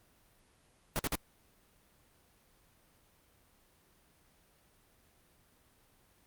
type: noise bursts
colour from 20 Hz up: pink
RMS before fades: -32 dBFS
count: 3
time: 0.96-1.153 s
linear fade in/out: 0 ms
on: 31 ms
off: 50 ms
effects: pink hiss -67 dBFS RMS until 6.26 s + Opus 32 kbps